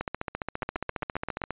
two click trains, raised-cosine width 0.5 ms, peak -16 / -15 dBFS, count 7 / 23, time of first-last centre 0.63-1.417 / 0.01-1.507 s, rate 7.62 / 14.7 Hz, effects resampled to 8000 Hz

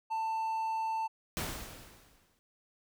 triangle tone, 890 Hz, A5, 20 cents sharp, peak -29 dBFS, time 0.1-1.08 s, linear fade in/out 20 ms
pink noise with exponential decay, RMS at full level -34 dBFS, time 1.37-2.39 s, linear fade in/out 0 ms, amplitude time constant 220 ms
effects none

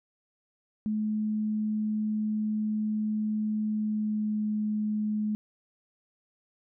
sine tone with pitch glide, 214.1 to 212.4 Hz, A3 to G#3, -47 to +39 cents, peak -26 dBFS, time 0.86-5.35 s, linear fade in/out 0 ms, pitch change -14 cents, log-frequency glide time 3.64-4.45 s, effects none

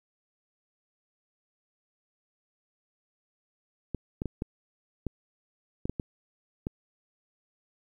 clicks, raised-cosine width 3 ms, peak -18 dBFS, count 9, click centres 3.947 / 4.219 / 4.257 / 4.421 / 5.067 / 5.855 / 5.896 / 5.998 / 6.669 s, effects 10-bit

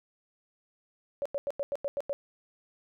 sine tone bursts, 565 Hz, C#5, 33 cents sharp, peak -28 dBFS, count 8, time 1.22-2.13 s, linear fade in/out 0 ms, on 35 ms, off 90 ms, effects none

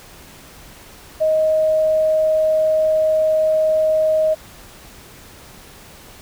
sine tone, 627 Hz, D#5, 13 cents sharp, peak -13 dBFS, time 1.2-4.35 s, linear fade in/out 20 ms, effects pink hiss -42 dBFS RMS until 6.21 s

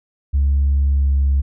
sine tone with pitch glide, 69.8 to 68.92 Hz, C#2 to C#2, +13 to -9 cents, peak -11 dBFS, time 0.33-1.42 s, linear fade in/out 20 ms, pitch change -22 cents, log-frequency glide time 0.87-1.14 s, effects tanh soft clip ceiling -10 dBFS

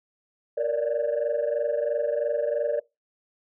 sine tone cluster, 466.8 / 574 / 597 Hz, A#4 / D5 / D5, +2 / -40 / +28 cents, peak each -26 dBFS, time 0.57-2.8 s, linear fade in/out 10 ms, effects noise-tail reverb RT60 0.2 s tail -21 dB re dry + tanh soft clip ceiling -18 dBFS

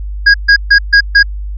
square tone bursts, 1640 Hz, G#6, 22 cents flat, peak -3 dBFS, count 5, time 0.26-1.23 s, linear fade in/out 10 ms, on 82 ms, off 140 ms, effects added 50 Hz sine -18 dBFS peak until 1.57 s + resampled to 16000 Hz

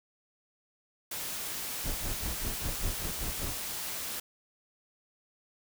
white noise, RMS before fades -37 dBFS, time 1.11-4.2 s, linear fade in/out 5 ms
brown noise with tremolo, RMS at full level -33 dBFS, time 1.84-3.58 s, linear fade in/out 10 ms, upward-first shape sine, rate 5.1 Hz, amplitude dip 95%
effects none

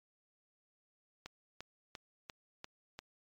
click train, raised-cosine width 0.2 ms, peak -27 dBFS, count 6, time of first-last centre 1.26-2.99 s, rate 2.89 Hz, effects MP3 96 kbps

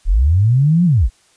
sine linear two-way sweep, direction up then down, 33.26 to 182.3 to 33.26 Hz, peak -9 dBFS, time 0.05-1.1 s, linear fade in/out 50 ms, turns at 0.85 s, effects white hiss -54 dBFS RMS until 1.36 s + resampled to 22050 Hz

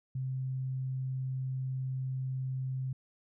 sine tone, 130.81 Hz, C3, in tune, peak -32 dBFS, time 0.15-2.93 s, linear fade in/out 5 ms, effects none

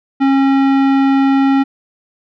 sine tone with tanh clipping, 272.1 Hz, C#4, 32 cents flat, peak -11 dBFS, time 0.2-1.64 s, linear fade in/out 20 ms, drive 17 dB, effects none

